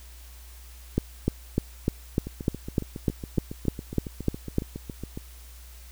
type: two click trains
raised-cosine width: 3 ms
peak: -21 / -9 dBFS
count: 22 / 13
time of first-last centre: 2.27-5.175 / 0.98-4.584 s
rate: 7.23 / 3.33 Hz
effects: added 60 Hz sine -44 dBFS peak until 5.91 s + white hiss -52 dBFS RMS until 5.91 s